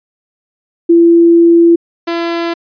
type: tone pair in turn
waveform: sine / sawtooth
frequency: 338 / 338 Hz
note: E4 / E4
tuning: +43 / +43 cents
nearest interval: unison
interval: 0 cents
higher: neither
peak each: -3 / -10 dBFS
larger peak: first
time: 0.89-1.76 / 2.07-2.54 s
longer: first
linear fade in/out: 10 ms
effects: resampled to 11025 Hz